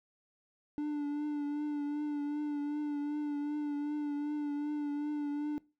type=tone with vibrato; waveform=triangle; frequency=293.7 Hz; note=D4; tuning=in tune; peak=-30 dBFS; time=0.78-5.58 s; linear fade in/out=0 ms; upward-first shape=triangle; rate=2.6 Hz; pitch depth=35 cents each way; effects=noise-tail reverb RT60 0.3 s tail -22 dB re dry